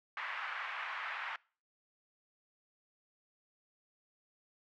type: band-pass noise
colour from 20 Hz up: white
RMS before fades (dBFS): -41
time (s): 0.17-1.36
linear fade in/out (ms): 2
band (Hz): 900 to 2200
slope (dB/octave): 24
effects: noise-tail reverb RT60 0.4 s tail -24 dB re dry